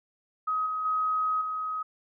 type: tone with level steps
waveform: sine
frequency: 1264 Hz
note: D#6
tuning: 27 cents sharp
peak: -25 / -28 / -24 / -29 dBFS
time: 0.47-1.83 s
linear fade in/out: 10 ms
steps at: 0.66 / 0.85 / 1.41 s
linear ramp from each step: 5 ms
effects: none